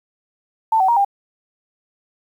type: tone with pitch steps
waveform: sine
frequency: 889 / 759 / 941 / 799 Hz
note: A5 / F#5 / A#5 / G5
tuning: +18 / +44 / +16 / +33 cents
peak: -12 dBFS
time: 0.72-1.048 s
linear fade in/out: 5 ms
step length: 82 ms
effects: 8-bit